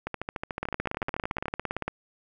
two click trains, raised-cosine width 0.5 ms, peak -16 / -14 dBFS, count 20 / 23, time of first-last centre 0.07-1.457 / 0.63-1.88 s, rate 13.7 / 17.6 Hz, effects none

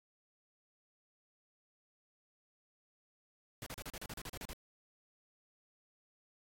pink noise bursts, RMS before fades -45 dBFS, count 12, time 3.62-4.532 s, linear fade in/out 0 ms, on 43 ms, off 36 ms, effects AAC 64 kbps

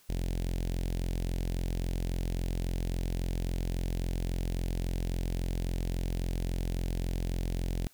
sawtooth tone with notch filter, 43.65 Hz, F1, in tune, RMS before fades -32 dBFS, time 0.09-7.87 s, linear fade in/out 0 ms, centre 1200 Hz, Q 0.59, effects white hiss -62 dBFS RMS until 7.93 s

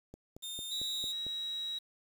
click train, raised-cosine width 2 ms, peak -34 dBFS, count 6, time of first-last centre 0.14-1.266 s, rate 4.44 Hz
sawtooth tone, 3635 Hz, A#7, 44 cents flat, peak -36 dBFS, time 0.42-1.13 s, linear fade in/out 20 ms
sine tone with pitch glide, 3877 to 3844 Hz, B7 to B7, -33 to -48 cents, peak -35 dBFS, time 0.71-1.79 s, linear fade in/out 10 ms, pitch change -15 cents, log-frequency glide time 0.88-0.99 s
effects 9-bit

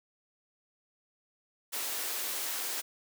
white high-pass noise, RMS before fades -35 dBFS, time 1.72-2.82 s, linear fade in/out 20 ms, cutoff 290 Hz, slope 24 dB/octave, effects none

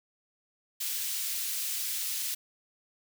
white high-pass noise, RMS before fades -33 dBFS, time 0.8-2.35 s, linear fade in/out 10 ms, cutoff 2700 Hz, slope 12 dB/octave, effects none

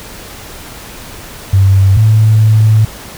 sine tone pair in turn, 97 / 108.88 Hz, G2 / A2, -18 / -18 cents, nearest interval major second, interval 200 cents, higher second, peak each -4 dBFS, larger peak neither, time 1.53-1.97 / 1.97-2.85 s, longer second, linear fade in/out 5 ms, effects pink hiss -30 dBFS RMS until 3.17 s

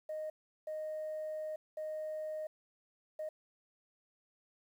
sine tone bursts at uneven times, 620 Hz, D#5, 6 cents flat, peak -36 dBFS, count 4, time 0.09-0.3 / 0.67-1.56 / 1.77-2.47 / 3.19-3.29 s, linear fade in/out 5 ms, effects tanh soft clip ceiling -34 dBFS + 11-bit

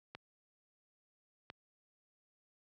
clicks, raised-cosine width 0.3 ms, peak -29 dBFS, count 2, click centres 0.15 / 1.501 s, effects high-pass 80 Hz 12 dB/octave

